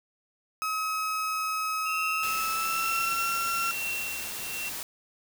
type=tone with pitch glide; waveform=35% pulse; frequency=1277 to 1360.8 Hz; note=D#6 to F6; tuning=+45 to -45 cents; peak=-26 dBFS; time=0.62-3.71 s; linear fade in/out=0 ms; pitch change=+110 cents; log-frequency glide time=2.1-3.25 s
type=tone with tremolo; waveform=sine; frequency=2721 Hz; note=F7; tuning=46 cents flat; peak=-29 dBFS; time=1.85-4.7 s; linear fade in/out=20 ms; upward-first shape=triangle; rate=1.1 Hz; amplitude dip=95%
type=noise; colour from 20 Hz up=white; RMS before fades=-36 dBFS; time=2.23-4.83 s; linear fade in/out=0 ms
effects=none